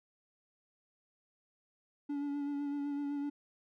triangle tone with vibrato, 286.1 Hz, D4, 45 cents flat, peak -32 dBFS, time 2.09-3.3 s, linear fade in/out 10 ms, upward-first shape sine, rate 7.9 Hz, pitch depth 23 cents each way, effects none

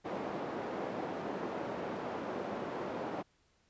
white band-pass noise, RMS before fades -39 dBFS, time 0.04-3.23 s, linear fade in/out 20 ms, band 210 to 640 Hz, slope 12 dB/octave, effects pink hiss -72 dBFS RMS until 3.69 s + resampled to 16000 Hz

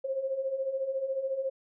sine beating tone pair, 523.3 / 537.3 Hz, C5 / C5, 0 / +46 cents, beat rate 14 Hz, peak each -36 / -30 dBFS, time 0.04-1.5 s, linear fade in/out 10 ms, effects none

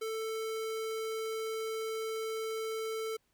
square tone, 442.8 Hz, A4, 11 cents sharp, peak -35 dBFS, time 0.01-3.17 s, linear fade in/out 10 ms, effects pink hiss -75 dBFS RMS until 3.33 s

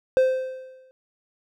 triangle tone with exponential decay, 519 Hz, C5, 14 cents flat, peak -11 dBFS, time 0.17-0.91 s, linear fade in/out 0 ms, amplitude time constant 160 ms, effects none

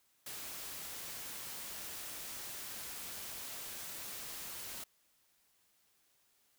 white noise, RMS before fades -45 dBFS, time 0.26-4.84 s, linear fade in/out 5 ms, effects white hiss -73 dBFS RMS until 6.58 s

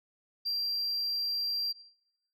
sine tone, 4733 Hz, D8, 13 cents sharp, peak -27 dBFS, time 0.45-1.73 s, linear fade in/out 20 ms, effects noise-tail reverb RT60 0.9 s tail -21 dB re dry + tanh soft clip ceiling -28 dBFS

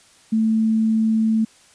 sine tone, 221.1 Hz, A3, 9 cents sharp, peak -15 dBFS, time 0.32-1.45 s, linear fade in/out 10 ms, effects white hiss -52 dBFS RMS until 1.74 s + resampled to 22050 Hz

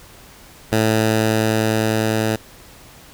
10% pulse tone with level ramp, 110 Hz, A2, in tune, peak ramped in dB -6 to -9 dBFS, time 0.72-2.36 s, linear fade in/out 5 ms, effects pink hiss -44 dBFS RMS until 3.13 s

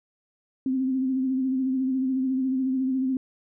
sine tone with vibrato, 261.6 Hz, C4, in tune, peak -22 dBFS, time 0.66-3.17 s, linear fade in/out 2 ms, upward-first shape sine, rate 14 Hz, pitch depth 38 cents each way, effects none

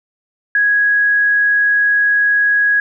sine tone, 1661.2 Hz, G#6, in tune, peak -10 dBFS, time 0.55-2.8 s, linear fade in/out 2 ms, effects none

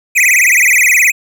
square tone with vibrato, 2225 Hz, C#7, 6 cents sharp, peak -7 dBFS, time 0.15-1.12 s, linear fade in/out 20 ms, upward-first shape sine, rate 19 Hz, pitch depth 240 cents each way, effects none

